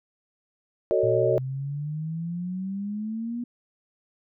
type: chord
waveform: sine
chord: D# half-diminished seventh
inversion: first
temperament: just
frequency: 373.4 / 448 / 560 / 622.3 Hz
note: F#4 / A4 / C#5 / D#5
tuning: +16 / +31 / +18 / 0 cents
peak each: -25 dBFS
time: 0.91-1.38 s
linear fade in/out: 0 ms
type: exponential sweep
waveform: sine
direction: up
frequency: 115.1 to 243.1 Hz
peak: -28 dBFS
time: 1.03-3.44 s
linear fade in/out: 5 ms
effects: none